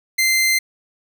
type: tone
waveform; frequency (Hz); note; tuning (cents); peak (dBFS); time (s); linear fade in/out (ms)
sawtooth; 2080; C7; -11; -11; 0.18-0.59; 10
effects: none